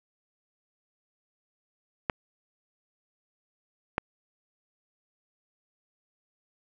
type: clicks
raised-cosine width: 0.5 ms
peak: -10 dBFS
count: 2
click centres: 2.098 / 3.981 s
effects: none